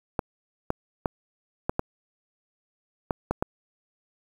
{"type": "clicks", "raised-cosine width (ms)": 1, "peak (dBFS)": -10, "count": 8, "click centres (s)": [0.192, 0.704, 1.058, 1.695, 1.794, 3.108, 3.31, 3.425], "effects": ["7-bit"]}